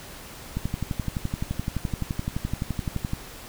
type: click train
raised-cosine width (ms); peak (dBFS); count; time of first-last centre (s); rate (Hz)
5; -14; 31; 0.57-3.134; 11.7
effects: pink hiss -42 dBFS RMS until 3.48 s